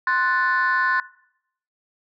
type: chord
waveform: sine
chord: F# diminished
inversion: second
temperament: equal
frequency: 1046.5 / 1480 / 1760 Hz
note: C6 / F#6 / A6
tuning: 0 / 0 / 0 cents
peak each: -21 dBFS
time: 0.07-1 s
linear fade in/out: 2 ms
effects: noise-tail reverb RT60 0.7 s tail -20 dB re dry + tanh soft clip ceiling -12 dBFS